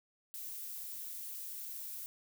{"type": "noise", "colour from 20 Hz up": "violet", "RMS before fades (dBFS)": -44, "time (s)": [0.34, 2.06], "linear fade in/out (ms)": 0, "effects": []}